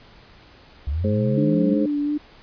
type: linear sweep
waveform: sine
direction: up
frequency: 65.41 to 196 Hz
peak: -21 dBFS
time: 0.87-1.74 s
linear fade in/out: 5 ms
type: harmonic tone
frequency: 105.7 Hz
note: G#2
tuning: 31 cents sharp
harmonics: 2 / 3 / 4 / 5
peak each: -22 / -34 / -28 / -26 dBFS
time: 1.04-1.86 s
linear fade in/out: 5 ms
type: tone with vibrato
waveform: sine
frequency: 293.7 Hz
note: D4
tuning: in tune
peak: -20 dBFS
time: 1.37-2.18 s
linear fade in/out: 10 ms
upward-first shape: sine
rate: 2.8 Hz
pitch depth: 24 cents each way
effects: pink hiss -49 dBFS RMS until 2.42 s + resampled to 11025 Hz